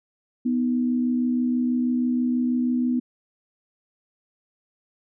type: tone pair together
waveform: sine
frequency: 246.9 / 313.1 Hz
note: B3 / D#4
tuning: 0 / +11 cents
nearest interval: major third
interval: 411 cents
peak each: -20 / -30 dBFS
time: 0.45-3 s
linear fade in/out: 10 ms
effects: none